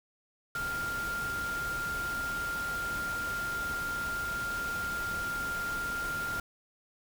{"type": "tone in noise", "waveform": "sine", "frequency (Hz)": 1396.9, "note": "F6", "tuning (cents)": 0, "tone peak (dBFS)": -32, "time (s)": [0.55, 6.4], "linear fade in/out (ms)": 2, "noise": "pink", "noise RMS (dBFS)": -41, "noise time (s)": [0.55, 6.4], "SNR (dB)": 6, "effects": []}